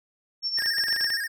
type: tone with tremolo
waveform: sine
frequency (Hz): 5430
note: F8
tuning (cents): -50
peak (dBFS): -21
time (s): 0.42-1.19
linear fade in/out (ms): 50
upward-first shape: triangle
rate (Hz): 8.5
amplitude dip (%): 75
type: tone with vibrato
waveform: square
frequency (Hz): 1734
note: A6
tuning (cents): -26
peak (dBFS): -28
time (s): 0.57-1.28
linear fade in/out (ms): 20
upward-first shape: square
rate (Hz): 15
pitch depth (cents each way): 92
type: clicks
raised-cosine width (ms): 0.3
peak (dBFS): -22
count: 11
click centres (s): 0.587 / 0.622 / 0.66 / 0.784 / 0.838 / 0.884 / 0.927 / 0.963 / 1.01 / 1.044 / 1.103
effects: none